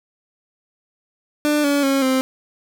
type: tone with pitch steps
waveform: 30% pulse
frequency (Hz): 297.3 / 284.9 / 272.9 / 261.5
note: D4 / C#4 / C#4 / C4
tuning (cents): +21 / +48 / -27 / -1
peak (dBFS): -13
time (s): 1.45-2.21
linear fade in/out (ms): 0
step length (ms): 190
effects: none